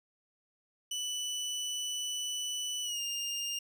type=tone with pitch glide; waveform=25% pulse; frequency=2976 to 2811 Hz; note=F#7 to F7; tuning=+9 to +11 cents; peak=-30 dBFS; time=0.91-3.59 s; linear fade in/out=5 ms; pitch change=-98 cents; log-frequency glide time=2.83-3.01 s; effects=none